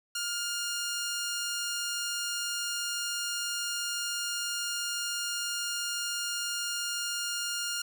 10% pulse tone, 1411 Hz, F6, 17 cents sharp, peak -23 dBFS, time 0.15-7.82 s, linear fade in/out 5 ms, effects none

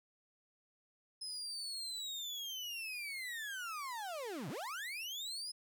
35% pulse linear two-way sweep, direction down then up, 5130 to 118.7 to 5130 Hz, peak -39 dBFS, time 1.21-5.52 s, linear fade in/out 10 ms, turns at 4.49 s, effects none

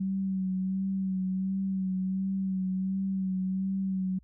sine tone with vibrato, 190 Hz, F#3, 46 cents sharp, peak -27 dBFS, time 0-4.19 s, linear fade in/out 10 ms, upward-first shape sine, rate 1.4 Hz, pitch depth 29 cents each way, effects added 60 Hz sine -56 dBFS peak until 4.23 s

